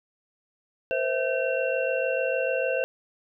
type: tone cluster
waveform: sine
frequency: 477.3 / 524 / 654 / 1540 / 2725 Hz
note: A#4 / C5 / E5 / G6 / F7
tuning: +41 / +2 / -14 / -31 / -43 cents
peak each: -32 / -26 / -30 / -34 / -32 dBFS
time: 0.91-2.84 s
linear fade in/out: 0 ms
effects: none